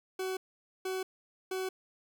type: tone bursts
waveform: 40% pulse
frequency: 375.9 Hz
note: F#4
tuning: 27 cents sharp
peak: -32 dBFS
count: 3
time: 0.19-1.69 s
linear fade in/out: 5 ms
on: 180 ms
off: 480 ms
effects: none